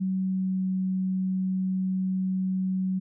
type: tone with pitch glide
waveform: sine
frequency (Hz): 188.6 to 187.51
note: F#3 to F#3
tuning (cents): +33 to +23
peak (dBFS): -24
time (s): 0-3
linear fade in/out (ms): 20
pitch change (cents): -10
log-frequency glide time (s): 0.18-0.67
effects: none